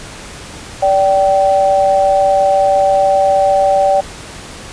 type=tone pair together; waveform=sine; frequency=580 / 774.2 Hz; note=D5 / G5; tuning=-22 / -22 cents; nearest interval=perfect fourth; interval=500 cents; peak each=-11 dBFS; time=0.82-4.01 s; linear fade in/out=10 ms; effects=pink hiss -31 dBFS RMS until 4.72 s + resampled to 22050 Hz